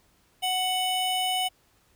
square tone pair together, 740 / 2979 Hz, F#5 / F#7, 0 / +11 cents, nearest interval 2 octaves, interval 2411 cents, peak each -28 dBFS, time 0.42-1.49 s, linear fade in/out 20 ms, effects pink hiss -64 dBFS RMS until 1.95 s

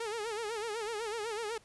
sawtooth tone with vibrato, 440 Hz, A4, in tune, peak -31 dBFS, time 0-1.58 s, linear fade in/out 5 ms, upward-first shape sine, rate 8 Hz, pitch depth 120 cents each way, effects pink hiss -63 dBFS RMS until 1.64 s + resampled to 24000 Hz

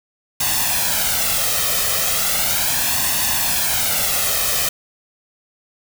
white noise with flanger, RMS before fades -19 dBFS, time 0.4-4.69 s, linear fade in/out 5 ms, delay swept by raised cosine 1.1 to 1.62 ms, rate 0.36 Hz, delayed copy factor +0.65, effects none

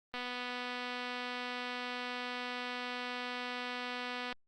click train, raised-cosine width 0.3 ms, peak -24 dBFS, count 1035, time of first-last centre 0.14-4.326 s, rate 247 Hz, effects Opus 32 kbps

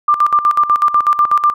sine tone with tremolo, 1189 Hz, D6, 21 cents sharp, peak -7 dBFS, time 0.08-1.54 s, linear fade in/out 5 ms, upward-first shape square, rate 8.1 Hz, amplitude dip 75%, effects none

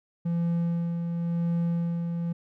triangle tone with tremolo, 169.9 Hz, F3, 47 cents flat, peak -21 dBFS, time 0.25-2.33 s, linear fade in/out 10 ms, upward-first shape sine, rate 0.94 Hz, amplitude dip 40%, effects none

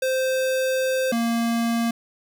square tone pair in turn, 521 / 232.1 Hz, C5 / A#3, -7 / -7 cents, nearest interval octave + major second, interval 1400 cents, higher first, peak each -21 dBFS, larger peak neither, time 0.02-1.12 / 1.12-1.91 s, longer first, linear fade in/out 5 ms, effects none

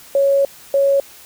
sine tone pair in turn, 554.4 / 554.4 Hz, C#5 / C#5, 0 / 0 cents, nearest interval unison, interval 0 cents, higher neither, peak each -11 / -11 dBFS, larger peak neither, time 0.15-0.45 / 0.74-1 s, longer first, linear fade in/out 2 ms, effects white hiss -42 dBFS RMS until 1.25 s

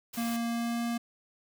white noise, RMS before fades -42 dBFS, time 0.13-0.37 s, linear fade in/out 10 ms
square tone with pitch glide, 233.1 to 234.9 Hz, A#3 to A#3, 0 to +13 cents, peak -30 dBFS, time 0.17-0.98 s, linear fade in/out 10 ms, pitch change +13 cents, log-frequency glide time 0.46-0.82 s
effects none

